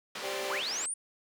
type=band-pass noise; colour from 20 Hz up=white; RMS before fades=-40 dBFS; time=0.15-0.86 s; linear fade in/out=5 ms; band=250 to 3700 Hz; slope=12 dB/octave
type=chord; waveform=sawtooth; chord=G suspended fourth; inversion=none; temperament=just; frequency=392 / 522.7 / 588 Hz; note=G4 / C5 / D5; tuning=0 / -2 / +2 cents; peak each=-34 / -36 / -34 dBFS; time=0.21-0.62 s; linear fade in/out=50 ms
type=linear sweep; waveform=sine; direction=up; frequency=791 to 9680 Hz; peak=-32 dBFS; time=0.5-0.94 s; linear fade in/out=5 ms
effects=none